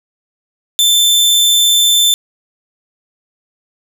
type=tone; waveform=sawtooth; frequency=3543 Hz; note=A7; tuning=11 cents sharp; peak=-5 dBFS; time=0.79-2.14 s; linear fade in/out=0 ms; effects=none